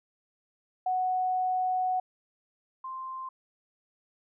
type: tone pair in turn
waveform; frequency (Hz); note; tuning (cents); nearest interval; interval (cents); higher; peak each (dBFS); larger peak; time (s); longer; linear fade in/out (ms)
sine; 740 / 1046.5; F#5 / C6; 0 / 0; tritone; 600; second; -25 / -35; first; 0.86-2 / 2.84-3.29; first; 5
effects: none